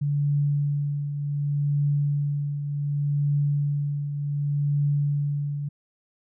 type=tone with tremolo; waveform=sine; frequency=144.3 Hz; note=D3; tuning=30 cents flat; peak=-19 dBFS; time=0.01-5.69 s; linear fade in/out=10 ms; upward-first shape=triangle; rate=0.67 Hz; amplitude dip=60%; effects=none